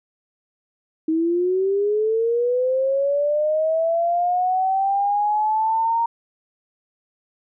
sine linear sweep, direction up, 314.5 to 932.3 Hz, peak -17 dBFS, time 1.08-6.06 s, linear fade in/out 5 ms, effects none

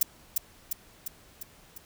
violet noise with echo, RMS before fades -21 dBFS, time 0.01-0.03 s, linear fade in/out 5 ms, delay 350 ms, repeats 5, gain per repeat -4 dB, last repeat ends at 1.78 s, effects pink hiss -56 dBFS RMS until 1.85 s

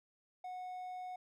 triangle tone, 733 Hz, F#5, 16 cents flat, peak -40 dBFS, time 0.44-1.16 s, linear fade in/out 5 ms, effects none

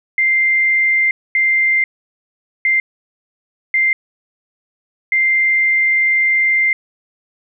sine tone bursts at uneven times, 2093 Hz, C7, in tune, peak -11 dBFS, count 5, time 0.18-1.11 / 1.35-1.84 / 2.65-2.8 / 3.74-3.93 / 5.12-6.73 s, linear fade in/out 2 ms, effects none

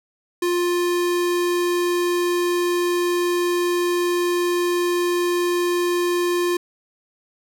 square tone, 351.4 Hz, F4, 11 cents sharp, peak -19 dBFS, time 0.42-6.57 s, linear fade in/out 5 ms, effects none

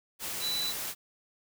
sine tone in noise, 3969 Hz, B7, 8 cents sharp, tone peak -30 dBFS, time 0.4-0.74 s, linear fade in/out 50 ms, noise white, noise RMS -36 dBFS, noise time 0.19-0.95 s, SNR +3 dB, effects none

